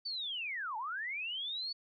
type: linear two-way sweep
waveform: sine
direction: down then up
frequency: 4614 to 830.6 to 4497 Hz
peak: -36 dBFS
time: 0.05-1.73 s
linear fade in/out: 10 ms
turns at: 0.77 s
effects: none